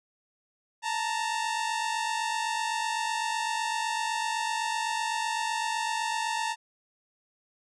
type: tone pair together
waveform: sawtooth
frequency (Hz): 880.1 / 928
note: A5 / A#5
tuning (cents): 0 / -8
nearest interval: minor second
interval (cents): 92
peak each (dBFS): -27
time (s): 0.82-6.56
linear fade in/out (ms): 50
effects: resampled to 22050 Hz